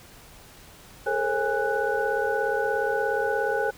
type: tone cluster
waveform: sine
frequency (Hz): 419.9 / 456.8 / 537 / 820 / 1484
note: G#4 / A#4 / C5 / G#5 / F#6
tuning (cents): +19 / -35 / +45 / -22 / +5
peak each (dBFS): -29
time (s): 1.06-3.71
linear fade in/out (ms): 10
effects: pink hiss -49 dBFS RMS until 3.77 s